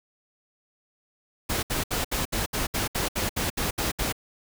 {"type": "noise bursts", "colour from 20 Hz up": "pink", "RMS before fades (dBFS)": -27, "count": 13, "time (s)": [1.49, 4.126], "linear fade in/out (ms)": 10, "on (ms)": 140, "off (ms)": 68, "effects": []}